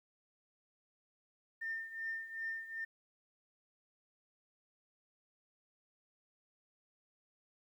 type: tone with tremolo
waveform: sine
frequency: 1807 Hz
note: A6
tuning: 46 cents sharp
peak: -35 dBFS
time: 1.61-2.85 s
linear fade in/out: 10 ms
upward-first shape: triangle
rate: 2.6 Hz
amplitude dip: 80%
effects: tanh soft clip ceiling -31 dBFS + 12-bit